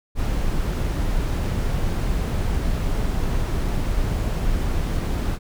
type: noise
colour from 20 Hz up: brown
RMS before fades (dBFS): -22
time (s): 0.15-5.39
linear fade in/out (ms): 50
effects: none